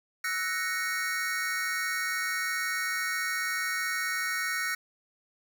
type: chord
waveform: square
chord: F# dominant seventh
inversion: third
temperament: equal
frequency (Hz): 1318.5 / 1480 / 1864.7 / 2217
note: E6 / F#6 / A#6 / C#7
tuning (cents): 0 / 0 / 0 / 0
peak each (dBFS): -38 / -35 / -33 / -36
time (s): 0.24-4.75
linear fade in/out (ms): 5
effects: none